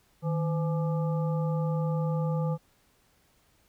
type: harmonic tone with a mistuned harmonic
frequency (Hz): 169.8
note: F3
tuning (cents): -48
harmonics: 1 / 3 / 5 / 7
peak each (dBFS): -26 / -34 / -40 / -43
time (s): 0.22-2.58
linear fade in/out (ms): 50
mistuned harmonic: 1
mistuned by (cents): -140
effects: pink hiss -66 dBFS RMS until 3.68 s